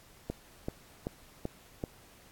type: click train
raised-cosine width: 2 ms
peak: -20 dBFS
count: 5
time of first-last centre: 0.3-1.838 s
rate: 2.6 Hz
effects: pink hiss -58 dBFS RMS until 2.31 s + AAC 64 kbps